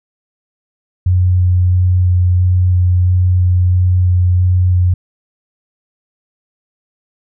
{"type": "tone with vibrato", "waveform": "sine", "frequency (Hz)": 90.4, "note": "F#2", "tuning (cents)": -40, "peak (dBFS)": -8, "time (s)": [1.06, 4.94], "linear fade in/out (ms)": 5, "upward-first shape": "square", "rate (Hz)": 1.5, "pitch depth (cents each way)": 8, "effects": []}